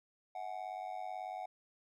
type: tone with amplitude modulation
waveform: triangle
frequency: 742 Hz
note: F#5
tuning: 5 cents sharp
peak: -34 dBFS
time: 0.35-1.46 s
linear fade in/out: 5 ms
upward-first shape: sine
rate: 98.2 Hz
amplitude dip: 90%
effects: none